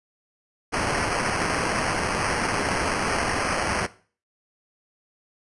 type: noise with sample-and-hold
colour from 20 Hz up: white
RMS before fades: -25 dBFS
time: 0.72-3.87 s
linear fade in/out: 20 ms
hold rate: 3675 Hz
effects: noise-tail reverb RT60 0.4 s tail -17 dB re dry + resampled to 24000 Hz